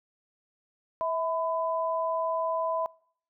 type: tone pair together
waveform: sine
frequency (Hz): 650 / 1004.3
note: E5 / B5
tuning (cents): -24 / +29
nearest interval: minor sixth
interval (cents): 753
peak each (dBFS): -29 / -29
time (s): 1.01-2.86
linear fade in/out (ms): 0
effects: noise-tail reverb RT60 0.6 s tail -25 dB re dry